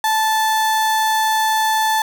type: tone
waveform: 35% pulse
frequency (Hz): 876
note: A5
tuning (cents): -8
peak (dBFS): -13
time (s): 0.04-2.02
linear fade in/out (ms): 2
effects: none